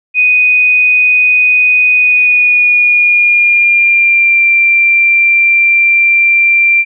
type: tone with pitch glide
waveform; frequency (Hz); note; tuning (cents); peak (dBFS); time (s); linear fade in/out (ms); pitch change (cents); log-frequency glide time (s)
sine; 2489 to 2364; D#7 to D7; 0 to +11; -5; 0.14-6.85; 50; -89; 1.94-4.46
effects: none